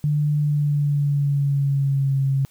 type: tone with pitch glide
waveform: sine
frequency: 148.4 to 136.08 Hz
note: D3 to C#3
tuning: +18 to -32 cents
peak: -17 dBFS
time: 0.04-2.45 s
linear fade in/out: 0 ms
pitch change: -150 cents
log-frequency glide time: 0.37-2.2 s
effects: white hiss -57 dBFS RMS until 2.5 s